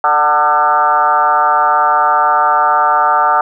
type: tone with frequency modulation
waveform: sine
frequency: 1046.5 Hz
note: C6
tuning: in tune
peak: -8 dBFS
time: 0.04-3.41 s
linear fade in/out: 2 ms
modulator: 151 Hz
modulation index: 2.4
effects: none